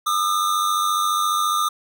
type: tone pair together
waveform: square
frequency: 1205.5 / 1300 Hz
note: D6 / E6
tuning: +45 / -24 cents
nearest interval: minor second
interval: 131 cents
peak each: -20 / -26 dBFS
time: 0.06-1.69 s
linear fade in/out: 10 ms
effects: none